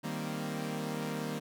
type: chord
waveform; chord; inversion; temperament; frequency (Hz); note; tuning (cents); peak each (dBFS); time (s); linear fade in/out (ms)
sawtooth; C minor seventh; first; equal; 155.56 / 196 / 233.1 / 261.6; Eb3 / G3 / Bb3 / C4; 0 / 0 / 0 / 0; -35 / -37 / -35 / -39; 0.03-1.4; 20
effects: none